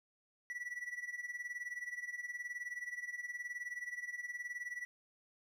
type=tone with tremolo; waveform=triangle; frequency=1952 Hz; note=B6; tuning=21 cents flat; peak=-36 dBFS; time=0.5-4.85 s; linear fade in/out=0 ms; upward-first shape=sine; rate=19 Hz; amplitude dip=80%; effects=none